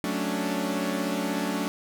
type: chord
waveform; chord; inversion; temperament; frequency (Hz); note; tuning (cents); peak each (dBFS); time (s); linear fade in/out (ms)
sawtooth; D major seventh; first; equal; 185 / 220 / 277.2 / 293.7; F#3 / A3 / C#4 / D4; 0 / 0 / 0 / 0; -28; 0.04-1.68; 0
effects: none